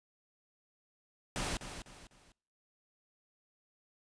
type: noise with echo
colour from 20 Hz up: pink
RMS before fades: -36 dBFS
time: 1.36-1.57 s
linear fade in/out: 0 ms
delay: 250 ms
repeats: 3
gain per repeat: -9 dB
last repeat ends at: 2.32 s
effects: noise-tail reverb RT60 0.6 s tail -25 dB re dry + resampled to 22050 Hz